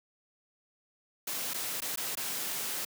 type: noise with dropouts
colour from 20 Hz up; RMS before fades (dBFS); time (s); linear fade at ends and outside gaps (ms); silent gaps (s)
white; -35; 1.27-2.85; 5; 1.536-1.542 / 1.805-1.819 / 1.959-1.973 / 2.153-2.171
effects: high-pass 150 Hz 12 dB/octave